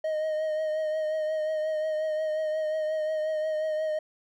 triangle tone with vibrato, 622.3 Hz, D#5, in tune, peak -24 dBFS, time 0.04-3.99 s, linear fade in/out 5 ms, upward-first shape triangle, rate 5.6 Hz, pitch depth 32 cents each way, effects none

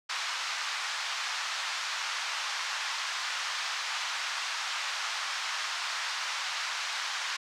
pink band-pass noise, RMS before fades -34 dBFS, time 0.09-7.37 s, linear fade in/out 10 ms, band 1000 to 6100 Hz, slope 24 dB/octave, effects none

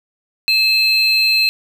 triangle tone pair together, 2608 / 4140 Hz, E7 / C8, -19 / -19 cents, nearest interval minor sixth, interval 800 cents, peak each -13 dBFS, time 0.48-1.49 s, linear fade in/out 0 ms, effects none

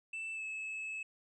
triangle tone with pitch glide, 2650 to 2597 Hz, E7 to E7, +9 to -26 cents, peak -37 dBFS, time 0.13-1.03 s, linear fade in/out 5 ms, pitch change -35 cents, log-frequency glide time 0.33-0.43 s, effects resampled to 24000 Hz

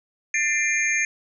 sine tone cluster, 1782 / 2084 / 2383 / 6460 Hz, A6 / C7 / D7 / G#8, +22 / -7 / +25 / -49 cents, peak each -26 / -25 / -24 / -27 dBFS, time 0.34-1.05 s, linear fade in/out 2 ms, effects none

